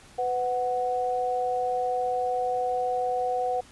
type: tone pair together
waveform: sine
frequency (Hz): 501.2 / 740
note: B4 / F#5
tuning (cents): +25 / 0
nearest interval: perfect fifth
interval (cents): 675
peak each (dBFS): -28 / -26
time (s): 0.18-3.61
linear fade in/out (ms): 10
effects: pink hiss -52 dBFS RMS until 3.71 s + resampled to 24000 Hz